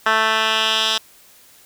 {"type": "tone with band-pass filter sweep", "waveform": "10% pulse", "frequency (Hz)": 220, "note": "A3", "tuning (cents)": 0, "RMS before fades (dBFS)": -18, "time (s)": [0.06, 0.98], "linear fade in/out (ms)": 5, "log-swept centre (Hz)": [1700, 3900], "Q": 2, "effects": ["white hiss -49 dBFS RMS until 1.65 s"]}